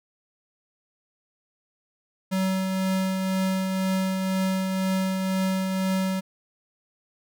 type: tone with tremolo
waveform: square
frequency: 189.3 Hz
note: F#3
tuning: 40 cents sharp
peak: -22 dBFS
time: 2.31-6.21 s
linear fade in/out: 20 ms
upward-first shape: triangle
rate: 2 Hz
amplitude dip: 35%
effects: none